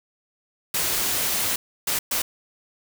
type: noise bursts at uneven times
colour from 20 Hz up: white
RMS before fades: -24 dBFS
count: 3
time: 0.74-1.56 / 1.87-1.99 / 2.11-2.22 s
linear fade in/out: 5 ms
effects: none